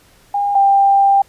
sine tone pair in turn, 809 / 791.9 Hz, G#5 / G5, -46 / +17 cents, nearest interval unison, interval 37 cents, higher first, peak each -14 / -8 dBFS, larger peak second, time 0.34-0.55 / 0.55-1.22 s, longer second, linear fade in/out 5 ms, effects pink hiss -50 dBFS RMS until 1.28 s + resampled to 32000 Hz

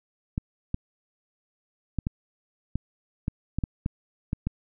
clicks, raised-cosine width 5 ms, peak -14 dBFS, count 11, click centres 0.379 / 0.744 / 1.987 / 2.069 / 2.756 / 3.281 / 3.586 / 3.638 / 3.861 / 4.331 / 4.47 s, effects none

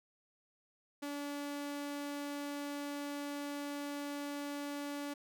sawtooth tone, 287.4 Hz, D4, 37 cents flat, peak -35 dBFS, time 1.02-5.14 s, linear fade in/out 10 ms, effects none

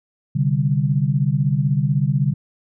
sine chord, C suspended second, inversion none, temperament equal, 130.81 / 146.83 / 196 Hz, C3 / D3 / G3, 0 / 0 / 0 cents, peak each -20 / -18 / -24 dBFS, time 0.35-2.34 s, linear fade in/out 10 ms, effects none

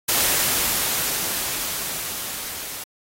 white noise with level ramp, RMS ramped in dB -19 to -33 dBFS, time 0.08-2.84 s, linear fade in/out 10 ms, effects AAC 48 kbps

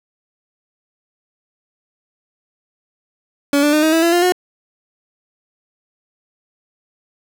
30% pulse tone with pitch steps, 284.2 / 294.2 / 304.6 / 315.3 / 326.5 / 338 / 349.9 / 362.2 Hz, C#4 / D4 / D#4 / D#4 / E4 / E4 / F4 / F#4, +43 / +3 / -37 / +23 / -17 / +43 / +3 / -37 cents, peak -9 dBFS, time 3.53-4.322 s, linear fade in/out 2 ms, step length 99 ms, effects none

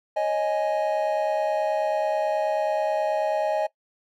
triangle chord, C# suspended second, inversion none, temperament just, 554.4 / 623.7 / 831.5 Hz, C#5 / D#5 / G#5, 0 / +4 / +2 cents, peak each -28 / -22 / -25 dBFS, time 0.16-3.67 s, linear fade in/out 10 ms, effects noise-tail reverb RT60 0.1 s tail -19 dB re dry

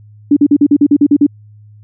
sine tone bursts, 288.8 Hz, D4, 29 cents flat, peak -4 dBFS, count 10, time 0.31-1.266 s, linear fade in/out 5 ms, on 56 ms, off 44 ms, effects added 105 Hz sine -37 dBFS peak until 1.83 s

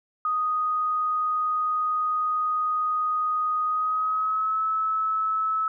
sine tone with pitch glide, 1244.5 to 1299.6 Hz, D#6 to E6, 0 to -25 cents, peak -22 dBFS, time 0.25-5.68 s, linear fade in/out 2 ms, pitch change +75 cents, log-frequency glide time 3.66-4.63 s, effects none

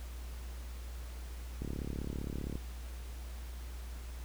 click train, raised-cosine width 3 ms, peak -26 dBFS, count 34, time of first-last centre 1.62-2.555 s, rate 35.3 Hz, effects added 60 Hz sine -41 dBFS peak until 4.24 s + pink hiss -54 dBFS RMS until 4.24 s

